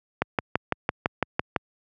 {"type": "click train", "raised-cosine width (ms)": 0.5, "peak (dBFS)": -6, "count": 9, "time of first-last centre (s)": [0.22, 1.562], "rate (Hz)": 5.96, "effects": ["high-pass 80 Hz 12 dB/octave"]}